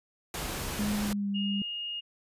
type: noise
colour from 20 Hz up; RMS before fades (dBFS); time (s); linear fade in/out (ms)
pink; -35; 0.34-1.13; 2
type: tone with pitch glide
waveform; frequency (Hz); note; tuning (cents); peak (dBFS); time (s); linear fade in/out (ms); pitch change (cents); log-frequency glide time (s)
sine; 207.7 to 199.93; G#3 to G3; 0 to +34; -28; 0.79-1.62; 2; -66; 1.03-1.29
type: tone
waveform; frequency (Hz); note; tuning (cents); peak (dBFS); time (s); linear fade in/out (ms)
sine; 2849; F7; +34; -33; 1.34-2.01; 20
effects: resampled to 32000 Hz